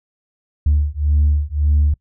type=beating tone pair; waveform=sine; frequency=73 / 74.8 Hz; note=D2 / D2; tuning=-10 / +32 cents; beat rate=1.8 Hz; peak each=-15 / -15 dBFS; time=0.66-1.94 s; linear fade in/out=5 ms; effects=noise-tail reverb RT60 0.1 s tail -25 dB re dry + tanh soft clip ceiling -8 dBFS

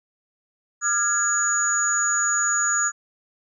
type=tone cluster; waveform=sine; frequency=1206 / 1398 / 1664 / 6820 Hz; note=D6 / F6 / G#6 / G#8; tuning=+46 / +1 / +3 / +45 cents; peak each=-29 / -26 / -27 / -21 dBFS; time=0.81-2.92 s; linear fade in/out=50 ms; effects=none

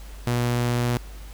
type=tone; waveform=sawtooth; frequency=121 Hz; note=B2; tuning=35 cents flat; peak=-17 dBFS; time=0.27-0.97 s; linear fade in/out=0 ms; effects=added 50 Hz sine -37 dBFS peak until 1.33 s + pink hiss -48 dBFS RMS until 1.33 s

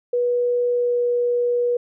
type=tone with pitch glide; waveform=sine; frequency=486.8 to 484 Hz; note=B4 to B4; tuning=-25 to -35 cents; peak=-17 dBFS; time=0.13-1.77 s; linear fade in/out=5 ms; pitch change=-10 cents; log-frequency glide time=0.69-1.01 s; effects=none

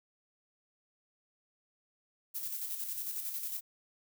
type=noise with tremolo; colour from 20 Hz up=violet; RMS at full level=-37 dBFS; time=2.34-3.61 s; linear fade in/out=20 ms; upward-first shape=square; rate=11 Hz; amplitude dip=40%; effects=none

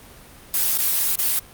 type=noise with dropouts; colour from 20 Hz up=blue; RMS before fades=-20 dBFS; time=0.54-1.39 s; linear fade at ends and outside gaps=1 ms; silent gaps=0.775-0.786 / 1.155-1.188 s; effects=pink hiss -45 dBFS RMS until 1.53 s + Opus 32 kbps

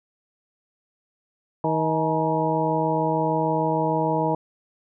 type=harmonic tone with a mistuned harmonic; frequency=158.6 Hz; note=D#3; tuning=33 cents sharp; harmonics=1 / 2 / 3 / 4 / 5 / 6; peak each=-27 / -27 / -27 / -27 / -27 / -27 dBFS; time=1.64-4.35 s; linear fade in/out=2 ms; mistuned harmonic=5; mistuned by=+110 cents; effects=none

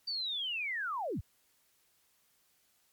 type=linear sweep; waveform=sine; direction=down; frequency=4661 to 38.89 Hz; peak=-33 dBFS; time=0.07-1.21 s; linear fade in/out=10 ms; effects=white hiss -71 dBFS RMS until 2.92 s + MP3 96 kbps

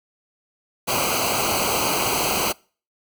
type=noise with comb filter; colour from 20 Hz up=pink; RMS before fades=-22 dBFS; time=0.87-2.53 s; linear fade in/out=20 ms; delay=0.56 ms; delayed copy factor=-0.95; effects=noise-tail reverb RT60 0.4 s tail -25 dB re dry

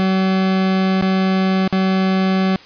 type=tone with dropouts; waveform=40% pulse; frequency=189.4 Hz; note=F#3; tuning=41 cents sharp; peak=-13 dBFS; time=0-2.56 s; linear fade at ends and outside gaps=0 ms; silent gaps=1.013-1.024 / 1.677-1.726 s; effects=white hiss -41 dBFS RMS until 2.65 s + resampled to 11025 Hz

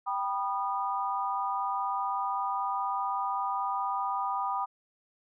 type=chord; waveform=sine; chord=G augmented; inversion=none; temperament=just; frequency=784 / 980 / 1225 Hz; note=G5 / B5 / D#6; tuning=0 / -14 / -27 cents; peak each=-33 / -32 / -33 dBFS; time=0.06-4.66 s; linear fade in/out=20 ms; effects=none

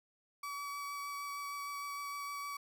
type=tone with vibrato; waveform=35% pulse; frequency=1141 Hz; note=C#6; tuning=50 cents sharp; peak=-38 dBFS; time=0.43-2.57 s; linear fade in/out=5 ms; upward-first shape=triangle; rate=6.5 Hz; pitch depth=11 cents each way; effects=none

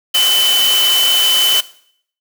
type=tone in noise; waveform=sine; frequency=3030 Hz; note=F#7; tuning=40 cents sharp; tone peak=-10 dBFS; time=0.14-1.61 s; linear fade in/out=10 ms; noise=white; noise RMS=-18 dBFS; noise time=0.14-1.61 s; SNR=+5 dB; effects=noise-tail reverb RT60 0.6 s tail -17 dB re dry + high-pass 400 Hz 12 dB/octave

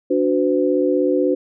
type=tone cluster; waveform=sine; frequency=290.6 / 366.8 / 507 Hz; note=D4 / F#4 / B4; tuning=-18 / -15 / +45 cents; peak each=-19 dBFS; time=0.1-1.35 s; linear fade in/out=10 ms; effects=none

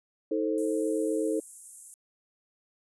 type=chord; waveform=sine; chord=A diminished; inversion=second; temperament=just; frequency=316.8 / 440 / 528 Hz; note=Eb4 / A4 / C5; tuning=+31 / 0 / +16 cents; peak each=-29 / -29 / -33 dBFS; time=0.31-1.4 s; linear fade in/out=5 ms
type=high-pass noise; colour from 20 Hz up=white; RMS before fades=-43 dBFS; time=0.58-1.94 s; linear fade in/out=0 ms; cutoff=7500 Hz; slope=48 dB/octave
effects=resampled to 24000 Hz

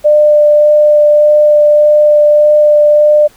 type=tone with vibrato; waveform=sine; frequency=597 Hz; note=D5; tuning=28 cents sharp; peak=-3 dBFS; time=0.04-3.28 s; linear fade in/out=20 ms; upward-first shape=sine; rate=1.7 Hz; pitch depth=8 cents each way; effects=pink hiss -44 dBFS RMS until 3.36 s

